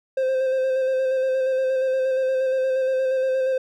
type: tone with vibrato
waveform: triangle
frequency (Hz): 523.3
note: C5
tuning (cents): 0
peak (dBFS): -17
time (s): 0.17-3.58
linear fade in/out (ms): 5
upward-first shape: square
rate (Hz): 8.5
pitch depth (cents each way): 18
effects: none